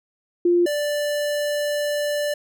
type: tone pair in turn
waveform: sine / square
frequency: 349.2 / 587.3 Hz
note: F4 / D5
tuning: 0 / 0 cents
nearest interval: major sixth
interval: 900 cents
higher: second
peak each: -14 / -22 dBFS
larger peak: first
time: 0.45-0.66 / 0.66-2.34 s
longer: second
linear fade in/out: 5 ms
effects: none